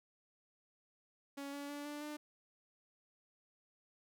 sawtooth tone with pitch steps, 280 / 284.6 / 289.2 / 293.9 / 298.7 Hz, C#4 / C#4 / D4 / D4 / D4, +18 / +46 / -27 / +1 / +29 cents, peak -39 dBFS, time 1.37-2.17 s, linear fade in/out 10 ms, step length 160 ms, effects none

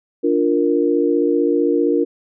sine chord, Bb major, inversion first, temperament equal, 293.7 / 349.2 / 466.2 Hz, D4 / F4 / Bb4, 0 / 0 / 0 cents, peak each -18 dBFS, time 0.23-2.05 s, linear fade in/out 20 ms, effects none

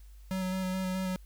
square tone with vibrato, 186.7 Hz, F#3, 16 cents sharp, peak -31 dBFS, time 0.31-1.16 s, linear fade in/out 0 ms, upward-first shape square, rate 4.7 Hz, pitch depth 15 cents each way, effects added 50 Hz sine -48 dBFS peak until 1.25 s + white hiss -66 dBFS RMS until 1.25 s

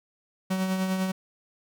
45% pulse tone with tremolo, 188.2 Hz, F#3, 30 cents sharp, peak -23 dBFS, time 0.5-1.12 s, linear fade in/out 10 ms, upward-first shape triangle, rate 10 Hz, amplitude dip 45%, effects none

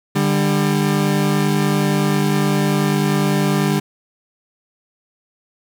30% pulse tone pair together, 149.1 / 199.25 Hz, D3 / G3, +27 / +28 cents, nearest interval perfect fourth, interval 501 cents, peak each -15 dBFS, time 0.15-3.8 s, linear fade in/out 10 ms, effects 8-bit

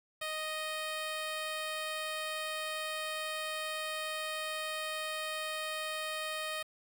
10% pulse tone, 622.3 Hz, D#5, in tune, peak -27 dBFS, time 0.21-6.63 s, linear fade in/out 10 ms, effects 9-bit

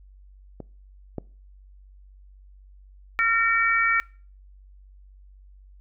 clicks, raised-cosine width 2 ms, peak -22 / -16 dBFS, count 2, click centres 0.603 / 1.183 s
harmonic tone, 457 Hz, A#4, 34 cents flat, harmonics 3 / 4 / 5, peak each -23 / -23 / -23 dBFS, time 3.19-4 s, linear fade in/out 0 ms
effects noise-tail reverb RT60 0.4 s tail -24 dB re dry + added 48 Hz sine -47 dBFS peak until 5.8 s

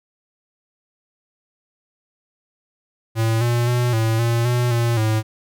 square tone with pitch steps, 112.7 / 119.5 / 122.2 / 112.2 / 117.1 / 122.2 / 117.6 / 109.4 Hz, A2 / A#2 / B2 / A2 / A#2 / B2 / A#2 / A2, +42 / +43 / -18 / +34 / +8 / -18 / +16 / -9 cents, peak -17 dBFS, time 3.15-5.23 s, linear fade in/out 50 ms, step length 260 ms, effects none

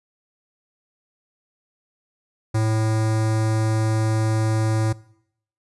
square tone with notch filter, 110 Hz, A2, in tune, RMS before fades -20 dBFS, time 2.54-4.93 s, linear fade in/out 10 ms, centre 3000 Hz, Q 1.2, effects noise-tail reverb RT60 0.7 s tail -21 dB re dry + resampled to 24000 Hz

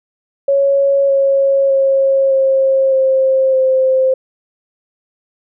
sine tone with pitch steps, 554.4 / 548 / 541.7 / 535.5 / 529.4 / 523.3 Hz, C#5 / C#5 / C#5 / C5 / C5 / C5, 0 / -20 / -40 / +40 / +20 / 0 cents, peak -9 dBFS, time 0.48-4.14 s, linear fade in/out 5 ms, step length 610 ms, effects none

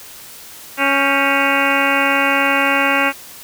harmonic tone with a mistuned harmonic, 277.2 Hz, C#4, in tune, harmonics 1 / 2 / 3 / 4 / 5 / 6 / 7 / 8 / 9 / 10, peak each -22 / -22 / -22 / -22 / -22 / -22 / -22 / -22 / -22 / -22 dBFS, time 0.77-3.13 s, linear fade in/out 50 ms, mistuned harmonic 6, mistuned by -84 cents, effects white hiss -37 dBFS RMS until 3.43 s

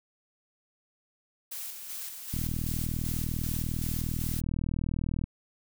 blue noise with tremolo, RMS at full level -38 dBFS, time 1.51-4.41 s, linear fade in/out 10 ms, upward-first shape square, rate 2.6 Hz, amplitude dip 40%
click train, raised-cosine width 5 ms, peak -20 dBFS, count 117, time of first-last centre 2.34-5.24 s, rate 40 Hz
effects none

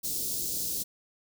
white band-stop noise, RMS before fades -32 dBFS, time 0.03-0.84 s, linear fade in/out 20 ms, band 450 to 4400 Hz, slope 24 dB/octave, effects none

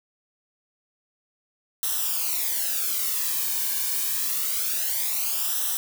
blue noise with flanger, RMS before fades -26 dBFS, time 1.83-5.77 s, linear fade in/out 0 ms, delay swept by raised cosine 0.43 to 1.53 ms, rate 0.26 Hz, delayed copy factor -0.75, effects none

